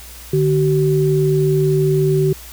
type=tone pair together; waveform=sine; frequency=150 / 380.2 Hz; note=D3 / F#4; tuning=+37 / +47 cents; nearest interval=octave + major third; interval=1610 cents; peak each=-15 dBFS; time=0.33-2.33 s; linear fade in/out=5 ms; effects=added 60 Hz sine -38 dBFS peak until 2.52 s + white hiss -38 dBFS RMS until 2.52 s